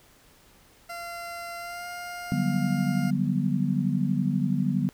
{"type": "tone with pitch glide", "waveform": "20% pulse", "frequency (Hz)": [688, 705.3], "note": ["F5", "F5"], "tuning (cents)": [-26, 17], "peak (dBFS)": -30, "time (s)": [0.89, 3.11], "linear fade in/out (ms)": 10, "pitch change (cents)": 43, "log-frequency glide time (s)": [1.58, 1.87]}
{"type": "chord", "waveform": "sine", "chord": "G major seventh", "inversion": "second", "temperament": "just", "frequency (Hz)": [147, 183.75, 196, 245], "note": ["D3", "F#3", "G3", "B3"], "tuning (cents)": [2, -12, 0, -14], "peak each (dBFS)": -28, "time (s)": [2.32, 4.89], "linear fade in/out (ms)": 0}
{"effects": ["pink hiss -57 dBFS RMS until 4.93 s"]}